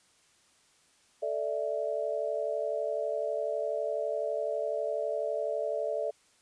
sine chord, A suspended fourth, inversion none, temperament equal, 440 / 587.3 / 659.3 Hz, A4 / D5 / E5, 0 / 0 / 0 cents, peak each -35 / -32 / -34 dBFS, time 1.22-6.11 s, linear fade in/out 10 ms, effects white hiss -65 dBFS RMS until 6.41 s + resampled to 22050 Hz

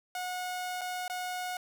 sawtooth tone with dropouts, 728 Hz, F#5, 28 cents flat, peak -30 dBFS, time 0.15-1.57 s, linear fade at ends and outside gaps 2 ms, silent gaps 0.811-0.815 / 1.08-1.098 s, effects none

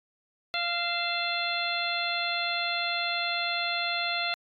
harmonic tone with a mistuned harmonic, 693 Hz, F5, 14 cents flat, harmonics 1 / 2 / 3 / 4 / 5 / 6, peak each -34 / -34 / -34 / -34 / -34 / -34 dBFS, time 0.54-4.34 s, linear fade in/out 0 ms, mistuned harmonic 4, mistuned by -63 cents, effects AAC 64 kbps

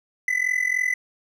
triangle tone with amplitude modulation, 2005 Hz, B6, 26 cents sharp, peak -15 dBFS, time 0.28-0.94 s, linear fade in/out 2 ms, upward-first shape sine, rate 43.4 Hz, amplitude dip 85%, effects none

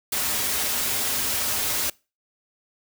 white noise with comb filter, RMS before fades -25 dBFS, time 0.12-1.9 s, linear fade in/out 5 ms, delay 5.9 ms, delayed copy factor -0.5, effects noise-tail reverb RT60 0.3 s tail -24 dB re dry

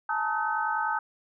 sine tone cluster, 855 / 905 / 1271 / 1526 Hz, A5 / A5 / D#6 / G6, -50 / +48 / +36 / -47 cents, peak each -31 dBFS, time 0.09-0.99 s, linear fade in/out 5 ms, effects none

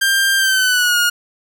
sawtooth tone with pitch glide, 1589 to 1432.1 Hz, G6 to F6, +23 to +43 cents, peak -9 dBFS, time 0.01-1.1 s, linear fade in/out 10 ms, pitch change -180 cents, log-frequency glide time 0.37-0.97 s, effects none

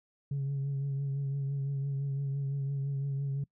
sine tone with vibrato, 138.59 Hz, C#3, in tune, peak -28 dBFS, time 0.31-3.44 s, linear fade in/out 5 ms, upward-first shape triangle, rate 5.9 Hz, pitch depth 34 cents each way, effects noise-tail reverb RT60 0.1 s tail -25 dB re dry + tanh soft clip ceiling -28 dBFS

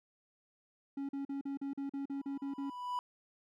triangle tone bursts, 277.2 Hz, C#4, in tune, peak -34 dBFS, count 11, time 0.97-2.7 s, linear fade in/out 5 ms, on 120 ms, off 41 ms
triangle tone with exponential growth, 987.8 Hz, B5, in tune, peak -30 dBFS, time 2.11-2.99 s, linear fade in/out 1 ms, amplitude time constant 190 ms
effects none

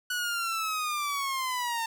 sawtooth linear sweep, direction down, 1480 to 900 Hz, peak -25 dBFS, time 0.1-1.86 s, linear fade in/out 5 ms, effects 10-bit

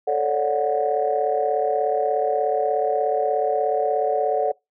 sine chord, D major seventh, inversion second, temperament just, 440.5 / 550.6 / 587.3 / 734.2 Hz, A4 / C#5 / D5 / F#5, +2 / -12 / 0 / -14 cents, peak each -23 / -26 / -24 / -22 dBFS, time 0.07-4.52 s, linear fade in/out 10 ms, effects noise-tail reverb RT60 0.2 s tail -25 dB re dry + tanh soft clip ceiling -9 dBFS

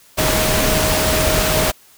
sine tone in noise, 627 Hz, D#5, 13 cents sharp, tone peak -21 dBFS, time 0.17-1.72 s, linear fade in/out 20 ms, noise pink, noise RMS -17 dBFS, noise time 0.17-1.72 s, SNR -7 dB, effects white hiss -49 dBFS RMS until 1.97 s

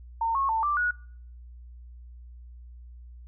sine tone with pitch steps, 911 / 1093 / 893 / 1176 / 1458 Hz, A#5 / C#6 / A5 / D6 / F#6, -40 / -25 / +25 / +2 / -26 cents, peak -23 dBFS, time 0.21-0.91 s, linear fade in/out 5 ms, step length 140 ms, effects noise-tail reverb RT60 0.6 s tail -25 dB re dry + added 60 Hz sine -43 dBFS peak until 3.27 s

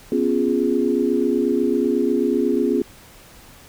sine chord, C# dominant seventh, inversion third, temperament equal with one note detuned, 246.9 / 275 / 349.2 / 415.3 Hz, B3 / C#4 / E#4 / G#4, 0 / -14 / 0 / 0 cents, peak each -22 dBFS, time 0.12-2.82 s, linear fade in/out 2 ms, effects pink hiss -46 dBFS RMS until 3.68 s

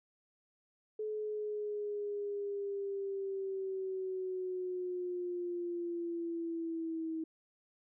sine linear sweep, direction down, 430 to 320 Hz, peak -35 dBFS, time 0.99-7.24 s, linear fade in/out 5 ms, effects none

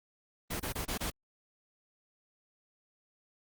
pink noise bursts, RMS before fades -35 dBFS, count 5, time 0.5-1.104 s, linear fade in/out 10 ms, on 100 ms, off 26 ms, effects Opus 24 kbps

